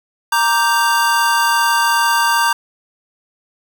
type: chord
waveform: square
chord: G minor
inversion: first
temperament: equal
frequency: 932.3 / 1174.7 / 1568 Hz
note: Bb5 / D6 / G6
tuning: 0 / 0 / 0 cents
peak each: -16 / -20 / -18 dBFS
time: 0.32-2.53 s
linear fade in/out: 5 ms
effects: none